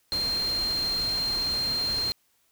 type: tone in noise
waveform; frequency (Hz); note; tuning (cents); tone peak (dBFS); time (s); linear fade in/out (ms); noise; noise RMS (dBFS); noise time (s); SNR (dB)
sine; 4186; C8; 0; -25; 0.12-2.12; 0; pink; -37; 0.12-2.12; +9
effects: white hiss -68 dBFS RMS until 2.51 s